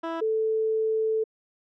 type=tone pair in turn; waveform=15% pulse / sine; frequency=329.6 / 440 Hz; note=E4 / A4; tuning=0 / 0 cents; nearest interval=perfect fourth; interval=500 cents; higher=second; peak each=-22 dBFS; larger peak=neither; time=0.03-0.21 / 0.21-1.24 s; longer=second; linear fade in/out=10 ms; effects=low-pass 2000 Hz 12 dB/octave